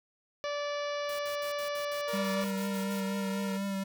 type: harmonic tone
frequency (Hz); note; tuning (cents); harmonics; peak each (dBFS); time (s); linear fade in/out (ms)
581; D5; -19; 1 / 2 / 3 / 4 / 5 / 6 / 7 / 8 / 9 / 10; -33 / -39 / -43 / -45 / -47 / -49 / -50 / -51 / -52 / -53; 0.44-2.44; 0
type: noise bursts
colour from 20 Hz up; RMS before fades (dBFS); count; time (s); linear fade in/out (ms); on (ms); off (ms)
white; -47; 12; 1.09-3.004; 2; 99; 66
type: tone with pitch glide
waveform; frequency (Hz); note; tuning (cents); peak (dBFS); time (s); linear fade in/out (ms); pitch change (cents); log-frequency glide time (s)
sawtooth; 471.4 to 466.5; A#4 to A#4; +19 to +1; -35; 2.07-3.58; 20; -18; 2.58-2.64
type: tone with vibrato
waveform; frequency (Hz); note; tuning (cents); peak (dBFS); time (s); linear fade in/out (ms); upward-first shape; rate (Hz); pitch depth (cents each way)
square; 196; G3; 0; -32; 2.13-3.84; 10; triangle; 4.1; 27
effects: none